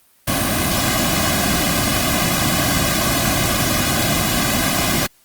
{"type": "noise with comb filter", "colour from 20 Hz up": "pink", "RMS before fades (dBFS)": -18, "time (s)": [0.27, 5.07], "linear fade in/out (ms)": 10, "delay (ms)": 2.2, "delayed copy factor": -0.95, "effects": ["white hiss -55 dBFS RMS until 5.24 s", "Opus 32 kbps"]}